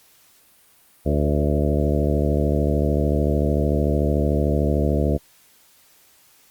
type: harmonic tone with a mistuned harmonic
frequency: 73.42 Hz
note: D2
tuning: in tune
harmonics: 1 / 2 / 3 / 4 / 5 / 6 / 7 / 8 / 9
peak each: -21 / -24 / -26 / -27 / -28 / -29 / -29 / -30 / -31 dBFS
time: 1.05-5.18 s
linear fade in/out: 20 ms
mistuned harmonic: 7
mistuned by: -23 cents
effects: white hiss -55 dBFS RMS until 6.5 s + Opus 48 kbps